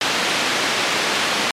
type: band-pass noise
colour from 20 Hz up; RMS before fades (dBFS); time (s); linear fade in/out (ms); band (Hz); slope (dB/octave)
white; -20; 0.01-1.51; 2; 190 to 3500; 12
effects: low-pass 11000 Hz 12 dB/octave + MP3 96 kbps